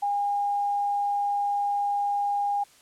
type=tone; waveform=sine; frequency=812 Hz; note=G#5; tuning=39 cents flat; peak=-23 dBFS; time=0.02-2.64 s; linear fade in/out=10 ms; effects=white hiss -56 dBFS RMS until 2.81 s + low-pass 10000 Hz 12 dB/octave